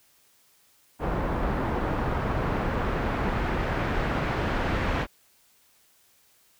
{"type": "noise with low-pass filter sweep", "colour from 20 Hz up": "pink", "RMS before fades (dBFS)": -27, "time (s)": [0.99, 5.07], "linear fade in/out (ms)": 50, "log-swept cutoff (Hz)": [1100, 2100], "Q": 0.89, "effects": ["white hiss -62 dBFS RMS until 6.59 s"]}